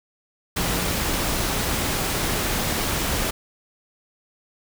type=tone in noise; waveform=sine; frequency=174.61 Hz; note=F3; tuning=in tune; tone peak=-32 dBFS; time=0.56-0.96 s; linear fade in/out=10 ms; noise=pink; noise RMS=-24 dBFS; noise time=0.56-3.31 s; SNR=-11 dB; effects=none